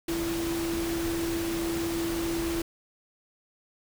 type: tone in noise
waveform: sine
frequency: 334.5 Hz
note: E4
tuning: 25 cents sharp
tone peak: -28 dBFS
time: 0.08-2.62 s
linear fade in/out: 5 ms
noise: pink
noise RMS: -35 dBFS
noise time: 0.08-2.62 s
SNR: +4 dB
effects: none